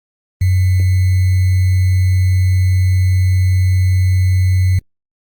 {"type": "tone with sample-and-hold", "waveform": "sine", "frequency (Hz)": 92.5, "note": "F#2", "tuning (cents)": 0, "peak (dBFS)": -9, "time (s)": [0.41, 4.79], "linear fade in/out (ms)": 5, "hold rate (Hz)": 2100, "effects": ["Opus 24 kbps"]}